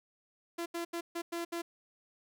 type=tone bursts at uneven times; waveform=sawtooth; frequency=340 Hz; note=F4; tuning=46 cents flat; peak=-31 dBFS; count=6; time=0.58-0.66 / 0.74-0.85 / 0.93-1.01 / 1.15-1.22 / 1.32-1.45 / 1.52-1.62 s; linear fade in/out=10 ms; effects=12-bit